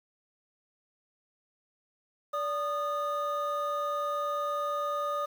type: tone pair together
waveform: triangle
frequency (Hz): 580 / 1229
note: D5 / D#6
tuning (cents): -22 / -22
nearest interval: octave + minor second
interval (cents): 1300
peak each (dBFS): -31 / -29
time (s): 2.33-5.26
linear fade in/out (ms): 10
effects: 9-bit